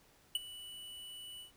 square tone with ADSR envelope, 2960 Hz, F#7, in tune, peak -29 dBFS, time 0.35-1.52 s, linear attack 3 ms, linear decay 23 ms, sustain -18 dB, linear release 120 ms, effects pink hiss -66 dBFS RMS until 1.56 s

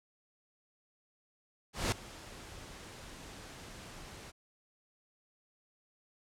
pink noise with ADSR envelope, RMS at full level -30 dBFS, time 1.73-4.32 s, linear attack 190 ms, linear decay 5 ms, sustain -19 dB, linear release 24 ms, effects low-pass 9000 Hz 12 dB/octave

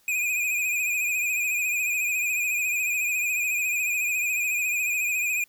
square tone with vibrato, 2467 Hz, D#7, 15 cents flat, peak -24 dBFS, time 0.08-5.44 s, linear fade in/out 2 ms, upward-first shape sine, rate 14 Hz, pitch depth 57 cents each way, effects white hiss -62 dBFS RMS until 5.48 s

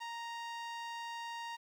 sawtooth tone with low-pass filter, 932.3 Hz, A#5, in tune, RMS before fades -43 dBFS, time 0-1.57 s, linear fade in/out 20 ms, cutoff 5300 Hz, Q 0.76, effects 11-bit

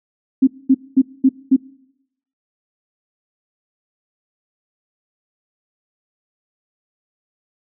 sine tone bursts, 265 Hz, C4, 22 cents sharp, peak -7 dBFS, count 5, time 0.42-1.565 s, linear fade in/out 10 ms, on 53 ms, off 220 ms, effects noise-tail reverb RT60 0.8 s tail -22 dB re dry

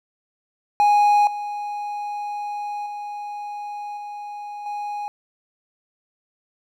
triangle tone with level steps, 827 Hz, G#5, 8 cents flat, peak -11 / -24 / -27 / -29 / -24 dBFS, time 0.8-5.08 s, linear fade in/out 0 ms, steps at 1.27 / 2.86 / 3.97 / 4.66 s, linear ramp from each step 2 ms, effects none

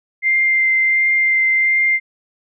sine tone with vibrato, 2093 Hz, C7, in tune, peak -12 dBFS, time 0.22-2 s, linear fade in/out 50 ms, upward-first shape sine, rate 1.4 Hz, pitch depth 10 cents each way, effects none

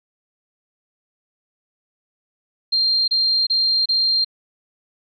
sine tone bursts, 4186 Hz, C8, in tune, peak -15 dBFS, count 4, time 2.72-4.247 s, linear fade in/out 10 ms, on 360 ms, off 29 ms, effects none

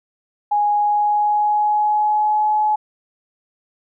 sine tone with pitch glide, 829 to 850.3 Hz, G#5 to G#5, -3 to +41 cents, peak -14 dBFS, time 0.51-2.76 s, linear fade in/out 10 ms, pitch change +44 cents, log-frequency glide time 0.72-2.49 s, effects none

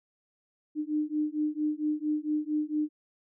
sine beating tone pair, 300.7 / 305.1 Hz, D4 / D#4, +41 / -34 cents, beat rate 4.4 Hz, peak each -30 dBFS, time 0.75-2.89 s, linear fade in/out 50 ms, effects none

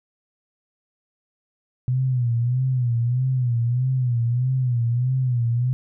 sine tone with vibrato, 123.7 Hz, B2, 3 cents sharp, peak -18 dBFS, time 1.88-5.73 s, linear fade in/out 0 ms, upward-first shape sine, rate 1.6 Hz, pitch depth 99 cents each way, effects none

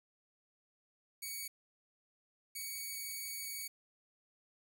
5% pulse tone bursts at uneven times, 2247 Hz, C#7, 23 cents sharp, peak -31 dBFS, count 2, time 1.22-1.48 / 2.55-3.68 s, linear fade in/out 10 ms, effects none

